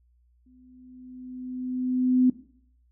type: tone with exponential growth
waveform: sine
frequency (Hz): 253.6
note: B3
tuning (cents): +46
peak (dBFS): -15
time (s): 0.46-2.3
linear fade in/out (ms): 5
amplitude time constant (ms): 400
effects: noise-tail reverb RT60 0.6 s tail -17 dB re dry + added 60 Hz sine -60 dBFS peak until 2.91 s